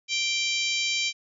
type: harmonic tone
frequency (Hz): 784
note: G5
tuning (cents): 0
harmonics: 3 / 4 / 5 / 6 / 7 / 8 / 9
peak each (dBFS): -28 / -30 / -32 / -34 / -35 / -36 / -37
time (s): 0.08-1.13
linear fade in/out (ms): 50
effects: none